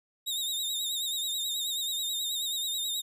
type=tone with vibrato; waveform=sawtooth; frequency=3729 Hz; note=A#7; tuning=in tune; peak=-27 dBFS; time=0.26-3.02 s; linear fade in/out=20 ms; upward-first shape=sine; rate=9.3 Hz; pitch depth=64 cents each way; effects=none